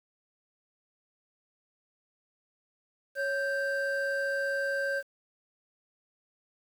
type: tone pair together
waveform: triangle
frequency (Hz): 554.4 / 1568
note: C#5 / G6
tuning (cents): 0 / 0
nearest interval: octave + tritone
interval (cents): 1800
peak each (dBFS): -29 / -29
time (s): 3.15-5.03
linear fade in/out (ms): 50
effects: 9-bit